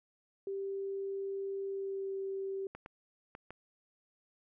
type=tone with pitch glide; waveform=sine; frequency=392 to 388.2 Hz; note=G4 to G4; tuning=0 to -17 cents; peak=-35 dBFS; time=0.47-2.67 s; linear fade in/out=2 ms; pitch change=-17 cents; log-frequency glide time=1.66-2.16 s
type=clicks; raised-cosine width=0.5 ms; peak=-31 dBFS; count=4; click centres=2.75 / 2.861 / 3.351 / 3.506 s
effects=none